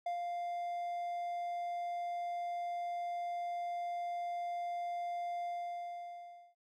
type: tone with ADSR envelope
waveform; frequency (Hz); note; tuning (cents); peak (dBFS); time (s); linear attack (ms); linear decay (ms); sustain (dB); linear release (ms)
triangle; 698.5; F5; 0; -31; 0.06-6.55; 5; 97; -3; 1100
effects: none